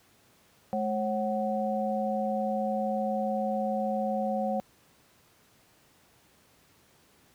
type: tone cluster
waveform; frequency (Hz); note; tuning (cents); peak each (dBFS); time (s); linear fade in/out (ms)
sine; 213.2 / 543 / 746; G#3 / C#5 / F#5; +46 / -36 / +14; -31; 0.73-4.6; 0
effects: pink hiss -62 dBFS RMS until 7.34 s + high-pass 80 Hz 12 dB/octave